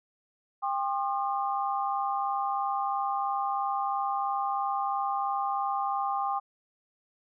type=tone cluster; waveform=sine; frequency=797 / 1067 / 1210 Hz; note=G5 / C6 / D#6; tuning=+28 / +34 / -49 cents; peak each=-29 / -33 / -33 dBFS; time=0.62-6.4 s; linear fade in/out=20 ms; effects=none